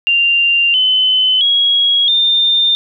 sine tone with pitch steps, 2784 / 3036 / 3311 / 3610 Hz, F7 / F#7 / G#7 / A7, -6 / +44 / -6 / +44 cents, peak -9 dBFS, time 0.07-2.75 s, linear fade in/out 0 ms, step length 670 ms, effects none

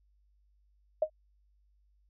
sine tone with exponential decay, 622.3 Hz, D#5, in tune, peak -20 dBFS, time 1.02-1.1 s, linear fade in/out 5 ms, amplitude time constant 16 ms, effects added 50 Hz sine -65 dBFS peak until 2.09 s

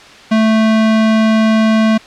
square tone, 220 Hz, A3, in tune, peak -9 dBFS, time 0.31-1.98 s, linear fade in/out 10 ms, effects white hiss -37 dBFS RMS until 2.06 s + low-pass 4000 Hz 12 dB/octave

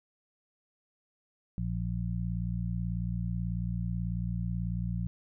harmonic tone, 58.27 Hz, A#1, in tune, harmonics 1 / 2 / 3, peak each -35 / -34 / -34 dBFS, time 1.58-5.07 s, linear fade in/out 0 ms, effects none

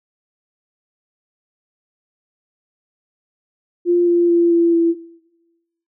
sine tone with pitch steps, 349.2 / 345.6 / 342 / 338.5 / 335 Hz, F4 / F4 / F4 / E4 / E4, 0 / -18 / -36 / +46 / +28 cents, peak -11 dBFS, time 3.85-4.95 s, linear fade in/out 50 ms, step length 220 ms, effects noise-tail reverb RT60 1.0 s tail -19 dB re dry

